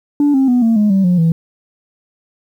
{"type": "tone with pitch steps", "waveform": "sine", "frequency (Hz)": [289.8, 267.3, 246.5, 227.4, 209.7, 193.42, 178.39, 164.53], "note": ["D4", "C4", "B3", "A#3", "G#3", "G3", "F3", "E3"], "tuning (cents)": [-23, 37, -3, -43, 17, -23, 37, -3], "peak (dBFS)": -7, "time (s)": [0.2, 1.32], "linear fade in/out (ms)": 2, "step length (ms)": 140, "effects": ["tanh soft clip ceiling -7 dBFS", "8-bit"]}